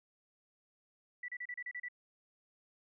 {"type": "tone bursts", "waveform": "sine", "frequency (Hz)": 1964, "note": "B6", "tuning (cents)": -10, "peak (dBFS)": -39, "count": 8, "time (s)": [1.23, 1.885], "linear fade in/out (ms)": 5, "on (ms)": 53, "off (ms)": 33, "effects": []}